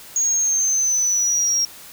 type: exponential sweep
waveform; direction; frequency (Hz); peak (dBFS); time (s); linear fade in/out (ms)
sine; down; 6650 to 5588; -14; 0.16-1.65; 2
effects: tanh soft clip ceiling -15 dBFS + white hiss -41 dBFS RMS until 1.92 s